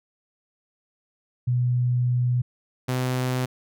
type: tone pair in turn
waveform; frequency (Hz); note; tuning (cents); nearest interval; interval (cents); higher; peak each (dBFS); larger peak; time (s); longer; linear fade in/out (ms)
sine / sawtooth; 123.47 / 127.46; B2 / C3; 0 / -45; minor second; 55; second; -19; neither; 1.47-2.42 / 2.88-3.46; first; 10
effects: none